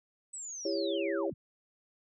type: linear sweep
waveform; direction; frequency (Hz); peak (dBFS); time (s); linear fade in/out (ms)
sine; down; 8100 to 58.27; -39; 0.33-1.34; 10
type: chord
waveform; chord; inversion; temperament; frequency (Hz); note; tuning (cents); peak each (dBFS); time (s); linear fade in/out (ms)
sine; C# diminished; first; just; 332.6 / 399.1 / 554.4; E4 / G4 / C#5; +16 / +31 / 0; -34; 0.65-1.3; 5
effects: none